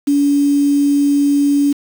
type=tone with quantisation; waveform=sine; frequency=284.9 Hz; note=C#4; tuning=48 cents sharp; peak=-10 dBFS; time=0.07-1.73 s; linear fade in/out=10 ms; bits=5; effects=none